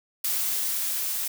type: noise with level ramp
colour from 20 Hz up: blue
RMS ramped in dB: -26 to -29 dBFS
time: 0.24-1.28 s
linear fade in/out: 5 ms
effects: none